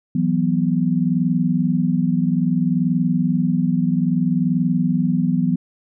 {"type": "chord", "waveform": "sine", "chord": "E suspended second", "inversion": "none", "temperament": "just", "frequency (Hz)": [164.81, 185.42, 247.2], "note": ["E3", "F#3", "B3"], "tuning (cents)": [0, 4, 2], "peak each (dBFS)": -20, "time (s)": [0.15, 5.56], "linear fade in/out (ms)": 5, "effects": []}